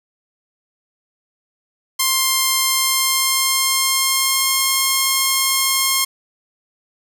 5% pulse tone with pitch glide, 1055 to 1070.3 Hz, C6 to C6, +14 to +39 cents, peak -3 dBFS, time 1.99-6.05 s, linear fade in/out 10 ms, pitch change +25 cents, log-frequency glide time 2.6-4.73 s, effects none

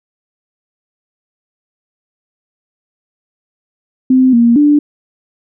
sine tone with pitch steps, 258.5 / 235 / 293.7 Hz, C4 / A#3 / D4, -21 / +14 / 0 cents, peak -5 dBFS, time 4.1-4.79 s, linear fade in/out 5 ms, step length 230 ms, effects none

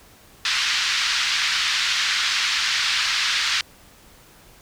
white band-pass noise, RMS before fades -22 dBFS, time 0.45-3.61 s, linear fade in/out 2 ms, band 1300 to 4900 Hz, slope 24 dB/octave, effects pink hiss -50 dBFS RMS until 4.61 s

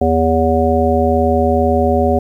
harmonic tone, 81.1 Hz, E2, 28 cents flat, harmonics 1 / 3 / 5 / 7 / 9, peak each -17 / -17 / -17 / -17 / -17 dBFS, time 0.01-2.19 s, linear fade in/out 5 ms, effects 8-bit

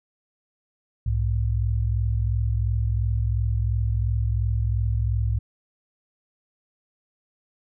sine tone pair together, 63.73 / 106.6 Hz, C2 / G#2, -45 / +46 cents, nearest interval major sixth, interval 891 cents, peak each -23 dBFS, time 1.06-5.39 s, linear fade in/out 5 ms, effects none

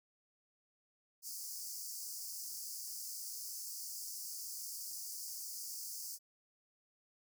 pink high-pass noise, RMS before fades -45 dBFS, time 1.22-6.19 s, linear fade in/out 50 ms, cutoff 4700 Hz, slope 96 dB/octave, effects none

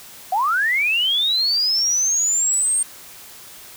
sine linear sweep, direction up, 710 to 8720 Hz, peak -16 dBFS, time 0.32-2.83 s, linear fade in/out 5 ms, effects white hiss -41 dBFS RMS until 3.76 s

